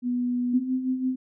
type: tone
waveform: sine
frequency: 245.8 Hz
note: B3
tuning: 8 cents flat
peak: -23 dBFS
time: 0.02-0.64 s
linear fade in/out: 50 ms
type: tone with tremolo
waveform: sine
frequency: 257.7 Hz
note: C4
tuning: 26 cents flat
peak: -21 dBFS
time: 0.53-1.16 s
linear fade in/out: 10 ms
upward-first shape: sine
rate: 6 Hz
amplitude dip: 60%
effects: none